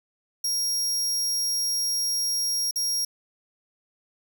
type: tone with dropouts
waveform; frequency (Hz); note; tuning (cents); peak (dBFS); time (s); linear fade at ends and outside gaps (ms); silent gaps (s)
sawtooth; 5600; F8; +4; -21; 0.44-3.05; 5; 2.711-2.758
effects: none